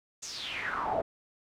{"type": "noise with band-pass filter sweep", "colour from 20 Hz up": "brown", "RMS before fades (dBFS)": -34, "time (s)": [0.22, 1.02], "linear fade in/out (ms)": 10, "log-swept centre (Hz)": [6900, 580], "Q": 5.3, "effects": []}